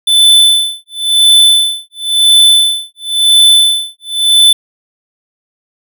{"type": "tone with tremolo", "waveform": "square", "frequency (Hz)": 3513, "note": "A7", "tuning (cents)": -3, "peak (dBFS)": -3, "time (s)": [0.07, 4.53], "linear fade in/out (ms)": 5, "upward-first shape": "sine", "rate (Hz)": 0.96, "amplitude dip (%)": 100, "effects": []}